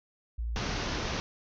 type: tone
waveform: sine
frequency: 57.3 Hz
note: A#1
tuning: 29 cents flat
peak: -30 dBFS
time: 0.38-0.57 s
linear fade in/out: 10 ms
type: low-pass noise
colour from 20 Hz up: pink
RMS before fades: -33 dBFS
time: 0.56-1.2 s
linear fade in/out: 0 ms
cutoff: 6300 Hz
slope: 96 dB/octave
effects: none